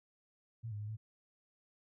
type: tone with pitch steps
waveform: sine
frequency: 114.4 / 103.9 / 105.2 / 109.4 Hz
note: A#2 / G#2 / G#2 / A2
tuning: -32 / +1 / +23 / -9 cents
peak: -39 dBFS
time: 0.63-0.97 s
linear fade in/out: 20 ms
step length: 85 ms
effects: none

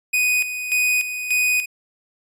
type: tone with tremolo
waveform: 45% pulse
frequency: 2489 Hz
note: D#7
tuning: in tune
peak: -16 dBFS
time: 0.13-1.66 s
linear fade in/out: 10 ms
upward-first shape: square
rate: 1.7 Hz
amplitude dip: 65%
effects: resampled to 32000 Hz

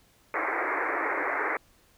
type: band-pass noise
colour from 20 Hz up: white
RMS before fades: -29 dBFS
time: 0.34-1.57 s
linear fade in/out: 2 ms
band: 290 to 2200 Hz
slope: 96 dB/octave
effects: pink hiss -62 dBFS RMS until 1.97 s

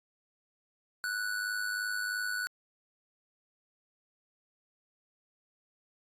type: tone with amplitude modulation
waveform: square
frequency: 1480 Hz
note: F#6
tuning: in tune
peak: -30 dBFS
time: 1.04-2.47 s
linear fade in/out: 0 ms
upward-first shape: sine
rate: 103 Hz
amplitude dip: 55%
effects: AAC 48 kbps

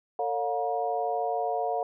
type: tone cluster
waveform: sine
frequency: 450.5 / 563 / 715 / 953 Hz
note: A4 / C#5 / F5 / A#5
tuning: +41 / +27 / +41 / +38 cents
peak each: -32 / -34 / -28 / -37 dBFS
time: 0.19-1.83 s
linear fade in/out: 2 ms
effects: none

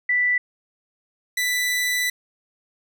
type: tone pair in turn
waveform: sine / sawtooth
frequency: 1975.5 / 1982.6 Hz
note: B6 / B6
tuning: 0 / +6 cents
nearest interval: unison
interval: 6 cents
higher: second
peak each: -17 dBFS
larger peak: neither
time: 0.09-0.38 / 1.37-2.1 s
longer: second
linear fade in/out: 5 ms
effects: none

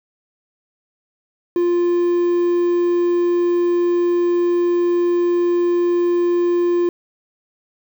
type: tone with quantisation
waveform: triangle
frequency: 349.2 Hz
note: F4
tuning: in tune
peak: -12 dBFS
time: 1.56-6.89 s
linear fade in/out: 2 ms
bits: 7
effects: none

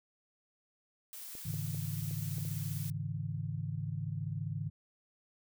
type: noise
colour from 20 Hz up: blue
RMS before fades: -46 dBFS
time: 1.13-2.9 s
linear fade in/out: 0 ms
type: clicks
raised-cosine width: 2 ms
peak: -38 dBFS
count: 6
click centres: 1.352 / 1.541 / 1.746 / 2.111 / 2.383 / 2.451 s
type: chord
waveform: sine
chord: Ab suspended fourth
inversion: none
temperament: equal with one note detuned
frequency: 103.83 / 138.59 / 159.11 Hz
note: Ab2 / Db3 / Eb3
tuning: 0 / 0 / +39 cents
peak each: -39 dBFS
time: 1.45-4.7 s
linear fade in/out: 10 ms
effects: none

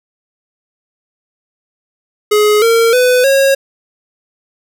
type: tone with pitch steps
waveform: square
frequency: 420.7 / 458.8 / 500.3 / 545.6 Hz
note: G#4 / A#4 / B4 / C#5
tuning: +22 / -28 / +22 / -28 cents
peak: -8 dBFS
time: 2.31-3.55 s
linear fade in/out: 10 ms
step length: 310 ms
effects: none

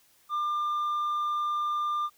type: tone with tanh clipping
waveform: sine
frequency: 1197 Hz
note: D6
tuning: 33 cents sharp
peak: -27 dBFS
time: 0.29-2.1 s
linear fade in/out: 50 ms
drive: 3 dB
effects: white hiss -63 dBFS RMS until 2.17 s

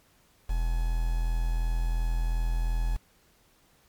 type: tone with quantisation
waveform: triangle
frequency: 41.4 Hz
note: E1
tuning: 8 cents sharp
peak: -22 dBFS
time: 0.49-2.97 s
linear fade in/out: 10 ms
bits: 7
effects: pink hiss -63 dBFS RMS until 3.88 s + MP3 96 kbps

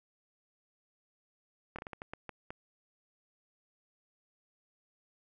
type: slowing click train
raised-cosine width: 0.5 ms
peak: -26 dBFS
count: 9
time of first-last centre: 1.76-2.505 s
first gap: 26 ms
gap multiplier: 1.35
effects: none

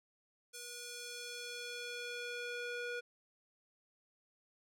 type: tone with band-pass filter sweep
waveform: square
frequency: 482.8 Hz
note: B4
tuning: 39 cents flat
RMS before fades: -44 dBFS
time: 0.53-3.01 s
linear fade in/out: 20 ms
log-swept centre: 8100 to 1600 Hz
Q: 0.83
effects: none

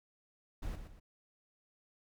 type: noise with echo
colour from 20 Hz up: brown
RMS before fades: -39 dBFS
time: 0.62-0.76 s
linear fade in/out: 10 ms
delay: 120 ms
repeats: 2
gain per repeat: -8 dB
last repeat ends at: 1 s
effects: none

